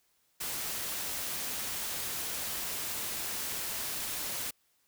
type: noise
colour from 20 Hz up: white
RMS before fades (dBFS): -36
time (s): 0.4-4.51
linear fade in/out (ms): 10
effects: white hiss -72 dBFS RMS until 4.87 s